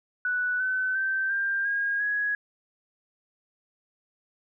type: tone with pitch steps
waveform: sine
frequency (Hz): 1482 / 1517.5 / 1553.9 / 1591.1 / 1629.3 / 1668.3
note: F#6 / F#6 / G6 / G6 / G#6 / G#6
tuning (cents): +2 / +43 / -16 / +25 / -34 / +7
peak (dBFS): -24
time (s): 0.25-2.35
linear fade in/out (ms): 2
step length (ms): 350
effects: none